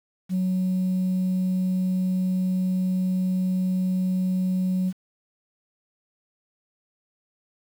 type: tone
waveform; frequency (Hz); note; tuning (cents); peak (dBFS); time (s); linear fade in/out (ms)
sine; 185; F#3; 0; -19; 0.29-4.93; 50
effects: tanh soft clip ceiling -19 dBFS + 8-bit